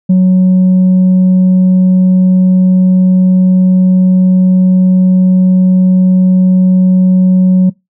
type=tone with tanh clipping; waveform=sine; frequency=184.8 Hz; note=F#3; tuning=2 cents flat; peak=-4 dBFS; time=0.09-7.7 s; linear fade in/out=10 ms; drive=1 dB; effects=noise-tail reverb RT60 0.2 s tail -24 dB re dry